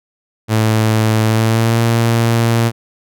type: tone with pitch glide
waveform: sawtooth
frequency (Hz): 110 to 115.74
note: A2 to A#2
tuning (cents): 0 to -12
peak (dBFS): -7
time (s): 0.48-2.72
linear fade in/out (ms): 50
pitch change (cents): +88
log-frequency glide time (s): 1.25-1.8
effects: none